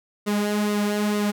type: tone with flanger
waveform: sawtooth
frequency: 207.7 Hz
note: G#3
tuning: in tune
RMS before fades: -23 dBFS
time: 0.26-1.32 s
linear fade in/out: 20 ms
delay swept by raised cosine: 1.2 to 4 ms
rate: 2.2 Hz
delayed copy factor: -0.6
effects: none